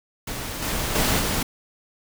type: noise with level steps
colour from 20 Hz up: pink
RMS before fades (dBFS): -31 / -26 / -21 / -24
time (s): 0.27-1.43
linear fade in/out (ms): 5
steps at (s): 0.62 / 0.95 / 1.19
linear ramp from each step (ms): 5
effects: none